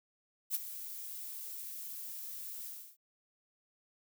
violet noise with ADSR envelope, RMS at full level -31 dBFS, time 0.5-2.97 s, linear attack 51 ms, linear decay 20 ms, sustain -13 dB, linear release 300 ms, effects none

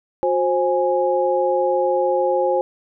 sine tone cluster, 362.5 / 529 / 830 Hz, F#4 / C5 / G#5, -35 / +19 / -1 cents, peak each -22 / -18 / -22 dBFS, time 0.23-2.61 s, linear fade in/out 0 ms, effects none

